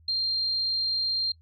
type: tone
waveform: sine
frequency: 4186 Hz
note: C8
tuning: in tune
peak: -24 dBFS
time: 0.08-1.32 s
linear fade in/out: 5 ms
effects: noise-tail reverb RT60 0.1 s tail -23 dB re dry + added 81 Hz sine -54 dBFS peak until 1.41 s